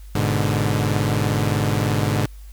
sawtooth chord, G# diminished, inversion none, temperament equal, 103.83 / 123.47 / 146.83 Hz, G#2 / B2 / D3, 0 / 0 / 0 cents, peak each -17 / -21 / -19 dBFS, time 0.15-2.26 s, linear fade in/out 5 ms, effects added 50 Hz sine -36 dBFS peak until 2.52 s + white hiss -54 dBFS RMS until 2.52 s

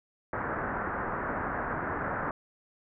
white low-pass noise, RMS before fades -33 dBFS, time 0.33-2.31 s, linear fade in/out 2 ms, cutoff 1700 Hz, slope 48 dB/octave, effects none

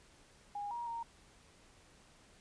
sine tone with pitch steps, 818 / 948 / 928 Hz, G#5 / A#5 / A#5, -26 / +29 / -8 cents, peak -38 dBFS, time 0.55-1.03 s, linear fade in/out 5 ms, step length 160 ms, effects pink hiss -63 dBFS RMS until 2.4 s + resampled to 22050 Hz

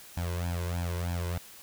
sawtooth tone with flanger, 86.9 Hz, F2, 8 cents flat, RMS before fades -32 dBFS, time 0.17-1.38 s, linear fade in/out 0 ms, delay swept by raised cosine 1.2 to 2.03 ms, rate 3.2 Hz, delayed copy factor +0.9, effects white hiss -50 dBFS RMS until 1.62 s

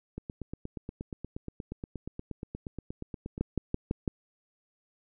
two click trains, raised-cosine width 3 ms, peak -15 / -24 dBFS, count 5 / 28, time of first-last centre 3.41-4.078 / 0.18-3.379 s, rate 5.99 / 8.44 Hz, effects none

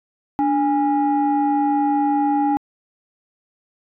sine tone pair together, 292.4 / 821.8 Hz, D4 / G#5, -7 / -18 cents, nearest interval octave + tritone, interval 1789 cents, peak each -17 dBFS, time 0.39-2.57 s, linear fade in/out 0 ms, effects tanh soft clip ceiling -11 dBFS

